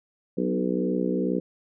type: harmonic tone with a mistuned harmonic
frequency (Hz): 62.2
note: B1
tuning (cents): +13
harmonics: 3 / 4 / 5 / 6 / 7 / 8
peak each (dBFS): -28 / -29 / -30 / -31 / -31 / -32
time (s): 0.37-1.4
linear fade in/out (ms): 10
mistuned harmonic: 5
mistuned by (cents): -17
effects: none